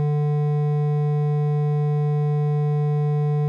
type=tone with hard clipping; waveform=sine; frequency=148 Hz; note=D3; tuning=14 cents sharp; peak=-20 dBFS; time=0-3.48 s; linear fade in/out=0 ms; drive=10 dB; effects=none